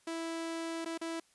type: tone with dropouts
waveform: sawtooth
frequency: 329.6 Hz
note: E4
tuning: in tune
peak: -32 dBFS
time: 0.07-1.2 s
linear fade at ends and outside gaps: 5 ms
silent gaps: 0.848-0.858 / 0.977-1.013 s
effects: white hiss -68 dBFS RMS until 1.34 s + resampled to 24000 Hz